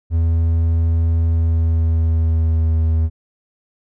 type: tone with pitch glide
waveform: triangle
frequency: 82.41 to 80.48 Hz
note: E2 to E2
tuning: 0 to -41 cents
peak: -11 dBFS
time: 0.1-3.1 s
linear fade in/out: 50 ms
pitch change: -41 cents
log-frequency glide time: 1.23-2.78 s
effects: none